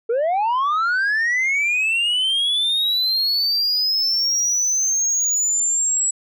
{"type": "linear sweep", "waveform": "sine", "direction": "up", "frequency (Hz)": [440, 7800], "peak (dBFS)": -14, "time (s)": [0.09, 6.11], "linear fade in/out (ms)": 10, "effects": ["tanh soft clip ceiling -16 dBFS"]}